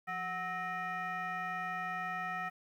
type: tone with frequency modulation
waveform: sine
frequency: 1300 Hz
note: E6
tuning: 24 cents flat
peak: -34 dBFS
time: 0.07-2.5 s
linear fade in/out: 20 ms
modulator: 563 Hz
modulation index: 1.4
effects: tanh soft clip ceiling -31 dBFS + 11-bit